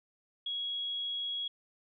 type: tone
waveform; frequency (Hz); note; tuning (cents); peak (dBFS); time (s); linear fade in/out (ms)
sine; 3322; G#7; 0; -33; 0.46-1.48; 5
effects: none